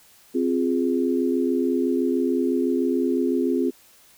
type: chord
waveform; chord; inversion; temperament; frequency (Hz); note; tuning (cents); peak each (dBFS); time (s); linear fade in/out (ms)
sine; F minor; second; equal; 261.6 / 349.2 / 415.3; C4 / F4 / Ab4; 0 / 0 / 0; -22 / -24 / -26; 0.34-3.71; 20
effects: white hiss -54 dBFS RMS until 4.17 s